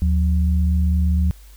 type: tone pair together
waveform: sine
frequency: 75.7 / 180.05 Hz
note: D#2 / F#3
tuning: -47 / -47 cents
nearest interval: octave + minor third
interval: 1500 cents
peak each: -15 / -23 dBFS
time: 0.02-1.31 s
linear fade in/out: 0 ms
effects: added 50 Hz sine -41 dBFS peak until 1.56 s + white hiss -52 dBFS RMS until 1.56 s